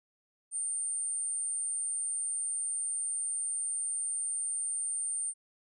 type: tone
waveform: sine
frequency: 8920 Hz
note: C#9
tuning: 10 cents sharp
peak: -31 dBFS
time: 0.51-5.34 s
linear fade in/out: 50 ms
effects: none